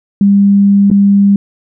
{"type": "tone with dropouts", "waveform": "sine", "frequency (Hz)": 200, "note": "G3", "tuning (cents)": 35, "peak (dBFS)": -4, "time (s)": [0.21, 1.36], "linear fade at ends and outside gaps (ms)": 2, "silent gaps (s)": [0.902, 0.913], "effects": []}